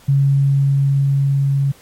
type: tone with level ramp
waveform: sine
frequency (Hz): 138.59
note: C#3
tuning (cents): 0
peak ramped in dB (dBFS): -10 to -13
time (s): 0.08-1.72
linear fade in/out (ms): 10
effects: pink hiss -47 dBFS RMS until 1.81 s + MP3 64 kbps